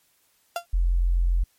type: tone with exponential decay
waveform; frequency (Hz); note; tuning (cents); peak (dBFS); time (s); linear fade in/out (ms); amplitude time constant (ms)
35% pulse; 690; F5; -21; -20; 0.56-0.66; 2; 20
type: tone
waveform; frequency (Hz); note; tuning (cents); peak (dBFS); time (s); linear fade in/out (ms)
sine; 43.65; F1; 0; -18; 0.73-1.44; 10
effects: white hiss -65 dBFS RMS until 1.58 s + MP3 64 kbps